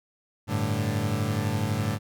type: chord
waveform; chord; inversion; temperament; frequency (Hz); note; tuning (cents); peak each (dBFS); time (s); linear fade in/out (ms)
30% pulse; G suspended second; none; equal; 98 / 110 / 146.83; G2 / A2 / D3; 0 / 0 / 0; -27 / -25 / -29; 0.47-1.99; 50
effects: none